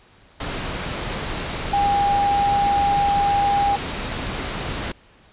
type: tone in noise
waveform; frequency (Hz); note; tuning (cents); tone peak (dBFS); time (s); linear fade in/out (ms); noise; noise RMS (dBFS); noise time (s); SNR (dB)
sine; 806; G5; +48; -16; 1.73-3.76; 5; pink; -27; 0.4-4.92; +8
effects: pink hiss -52 dBFS RMS until 5.32 s + resampled to 8000 Hz